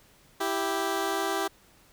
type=tone pair together; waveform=15% pulse; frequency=329.6 / 392 Hz; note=E4 / G4; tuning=0 / 0 cents; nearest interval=minor third; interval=300 cents; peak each=-25 / -22 dBFS; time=0.4-1.48 s; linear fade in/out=10 ms; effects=pink hiss -59 dBFS RMS until 1.92 s